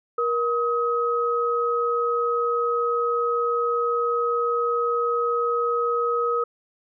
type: tone pair together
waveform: sine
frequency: 473.6 / 1268.4 Hz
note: A#4 / D#6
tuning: +27 / +33 cents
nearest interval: octave + perfect fourth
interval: 1706 cents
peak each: -23 dBFS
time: 0.18-6.44 s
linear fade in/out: 5 ms
effects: none